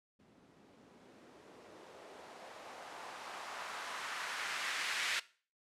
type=noise with low-pass filter sweep; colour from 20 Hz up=violet; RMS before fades=-44 dBFS; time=0.19-5.2 s; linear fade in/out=10 ms; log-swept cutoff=210 to 2200 Hz; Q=1.3; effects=noise-tail reverb RT60 0.4 s tail -19 dB re dry + low-pass 12000 Hz 12 dB/octave